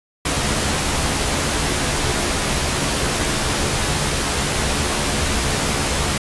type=noise with comb filter; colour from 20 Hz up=pink; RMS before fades=-20 dBFS; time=0.25-6.18 s; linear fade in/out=5 ms; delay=14 ms; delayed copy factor=+0.5; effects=resampled to 24000 Hz